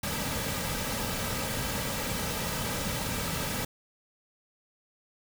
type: noise with comb filter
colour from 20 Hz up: pink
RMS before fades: -32 dBFS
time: 0.03-3.65 s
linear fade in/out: 5 ms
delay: 2.8 ms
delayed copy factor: -0.55
effects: none